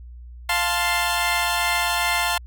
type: chord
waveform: 15% pulse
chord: F major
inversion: none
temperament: equal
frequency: 698.5 / 880 / 1046.5 Hz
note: F5 / A5 / C6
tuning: 0 / 0 / 0 cents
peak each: -18 dBFS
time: 0.49-2.38 s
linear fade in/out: 5 ms
effects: added 60 Hz sine -37 dBFS peak until 2.46 s